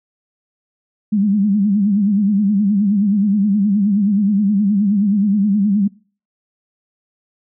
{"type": "tone with vibrato", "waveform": "sine", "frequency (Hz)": 203.3, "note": "G#3", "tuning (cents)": -37, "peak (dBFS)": -12, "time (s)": [1.12, 5.88], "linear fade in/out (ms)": 10, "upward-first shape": "sine", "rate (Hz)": 9.5, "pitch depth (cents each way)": 99, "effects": ["noise-tail reverb RT60 0.4 s tail -22 dB re dry"]}